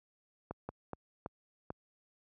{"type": "slowing click train", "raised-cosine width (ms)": 1, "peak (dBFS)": -25, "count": 5, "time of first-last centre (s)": [0.51, 1.704], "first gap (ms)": 180, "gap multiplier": 1.35, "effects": ["high-pass 60 Hz 12 dB/octave"]}